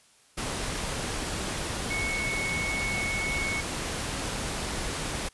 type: tone in noise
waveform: sine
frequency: 2207 Hz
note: C#7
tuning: 8 cents flat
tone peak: -29 dBFS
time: 1.9-3.61 s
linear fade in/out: 10 ms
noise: pink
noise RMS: -32 dBFS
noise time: 0.37-5.29 s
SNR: 0 dB
effects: white hiss -60 dBFS RMS until 5.33 s + resampled to 24000 Hz